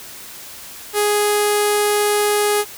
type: tone with low-pass filter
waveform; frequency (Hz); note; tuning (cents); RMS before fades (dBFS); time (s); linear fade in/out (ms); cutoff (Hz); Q
sawtooth; 415.3; G#4; 0; -17; 0.93-2.65; 50; 11000; 3.5
effects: white hiss -36 dBFS RMS until 2.77 s